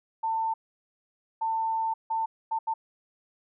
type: tone bursts at uneven times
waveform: sine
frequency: 895 Hz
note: A5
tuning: 29 cents sharp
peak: -25 dBFS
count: 5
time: 0.23-0.54 / 1.41-1.94 / 2.1-2.26 / 2.51-2.59 / 2.67-2.74 s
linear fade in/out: 10 ms
effects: none